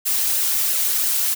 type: noise with flanger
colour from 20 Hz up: blue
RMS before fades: -20 dBFS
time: 0.05-1.35 s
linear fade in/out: 20 ms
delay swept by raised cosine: 0.84 to 3.14 ms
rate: 3 Hz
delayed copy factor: -0.55
effects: none